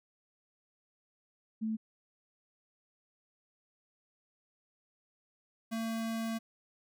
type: tone pair in turn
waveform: sine / square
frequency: 220 / 225.9 Hz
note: A3 / A3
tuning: 0 / +46 cents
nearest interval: unison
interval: 46 cents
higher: second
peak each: -31 / -34 dBFS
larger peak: first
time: 1.61-1.77 / 5.71-6.39 s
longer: second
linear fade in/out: 20 ms
effects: none